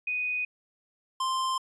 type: tone pair in turn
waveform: sine / square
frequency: 2488 / 1046.1 Hz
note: D#7 / C6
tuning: -1 / -1 cents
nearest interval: octave + minor third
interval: 1500 cents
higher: first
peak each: -27 dBFS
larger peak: neither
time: 0.07-0.45 / 1.2-1.58 s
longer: neither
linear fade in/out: 5 ms
effects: resampled to 24000 Hz